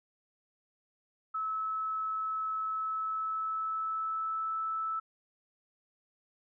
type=tone with pitch glide; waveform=sine; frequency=1299 to 1312.6 Hz; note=E6 to E6; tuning=-26 to -8 cents; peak=-31 dBFS; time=1.34-5 s; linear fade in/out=10 ms; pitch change=+18 cents; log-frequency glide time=2.74-4.55 s; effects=none